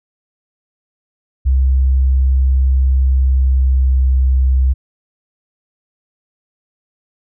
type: tone with pitch glide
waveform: sine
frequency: 65.7 to 65.06 Hz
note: C2 to C2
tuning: +8 to -9 cents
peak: -9 dBFS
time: 1.45-4.74 s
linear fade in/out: 20 ms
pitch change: -17 cents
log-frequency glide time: 2.99-4.05 s
effects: none